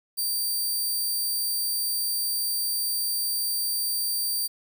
10% pulse tone, 4667 Hz, D8, 12 cents flat, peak -18 dBFS, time 0.17-4.48 s, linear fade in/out 20 ms, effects 10-bit

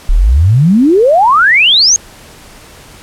sine exponential sweep, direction up, 32.68 to 6670 Hz, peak -4 dBFS, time 0.09-1.96 s, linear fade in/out 0 ms, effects pink hiss -36 dBFS RMS until 3.02 s + low-pass 12000 Hz 12 dB/octave

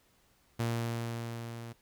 sawtooth tone with level ramp, 116.54 Hz, A#2, in tune, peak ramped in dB -25 to -38 dBFS, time 0.59-1.73 s, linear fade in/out 10 ms, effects pink hiss -68 dBFS RMS until 1.81 s

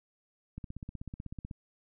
click train, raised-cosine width 5 ms, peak -28 dBFS, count 16, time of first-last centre 0.58-1.512 s, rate 16.1 Hz, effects none

